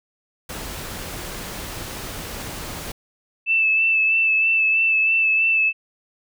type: noise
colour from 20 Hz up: pink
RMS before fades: -32 dBFS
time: 0.49-2.92 s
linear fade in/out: 5 ms
type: tone with vibrato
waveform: sine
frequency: 2637 Hz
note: E7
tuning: in tune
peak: -15 dBFS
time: 3.46-5.73 s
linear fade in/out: 50 ms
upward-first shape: sine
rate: 3.1 Hz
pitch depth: 23 cents each way
effects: none